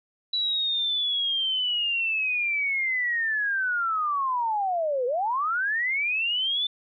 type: linear two-way sweep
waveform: sine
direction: down then up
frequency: 3951 to 475.3 to 3546 Hz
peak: -23 dBFS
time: 0.33-6.67 s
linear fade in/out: 5 ms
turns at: 5.06 s
effects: none